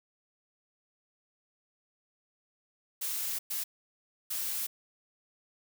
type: noise bursts at uneven times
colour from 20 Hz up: blue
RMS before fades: -34 dBFS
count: 3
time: 3.01-3.39 / 3.5-3.64 / 4.3-4.67 s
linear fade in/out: 10 ms
effects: none